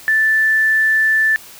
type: tone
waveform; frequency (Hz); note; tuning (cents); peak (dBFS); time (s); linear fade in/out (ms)
sine; 1760; A6; 0; -11; 0.08-1.36; 0
effects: white hiss -39 dBFS RMS until 1.59 s